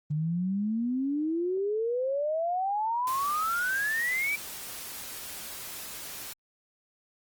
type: exponential sweep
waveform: sine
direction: up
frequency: 146.83 to 2349 Hz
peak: -26 dBFS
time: 0.1-4.36 s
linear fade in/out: 10 ms
type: noise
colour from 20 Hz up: white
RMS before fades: -40 dBFS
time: 3.07-6.33 s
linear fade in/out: 2 ms
effects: Opus 24 kbps